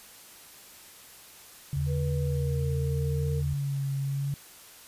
sine tone with vibrato, 140 Hz, C#3, 18 cents sharp, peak -27 dBFS, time 1.73-4.34 s, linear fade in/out 0 ms, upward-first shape sine, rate 0.79 Hz, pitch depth 34 cents each way
sine tone, 80.1 Hz, E2, 49 cents flat, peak -30 dBFS, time 1.76-3.54 s, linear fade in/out 5 ms
sine tone with pitch glide, 487.2 to 459.9 Hz, B4 to A#4, -24 to -23 cents, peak -35 dBFS, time 1.86-3.43 s, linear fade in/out 50 ms, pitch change -99 cents, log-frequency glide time 2.27-2.75 s
effects white hiss -50 dBFS RMS until 4.87 s + resampled to 32000 Hz

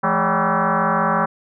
sine tone with frequency modulation, 170.2 Hz, F3, 44 cents flat, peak -15 dBFS, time 0.03-1.26 s, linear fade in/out 10 ms, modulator 193 Hz, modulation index 7, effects none

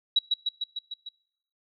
sine tone with echo, 3882 Hz, B7, 31 cents flat, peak -17 dBFS, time 0.16-0.19 s, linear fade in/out 5 ms, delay 150 ms, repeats 6, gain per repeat -3 dB, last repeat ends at 1.09 s, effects noise-tail reverb RT60 0.8 s tail -24 dB re dry + MP3 96 kbps

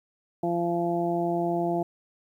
harmonic tone, 171.7 Hz, F3, 29 cents flat, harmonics 1 / 2 / 3 / 4 / 5, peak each -31 / -27 / -38 / -28 / -37 dBFS, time 0.43-1.83 s, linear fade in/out 5 ms, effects 10-bit

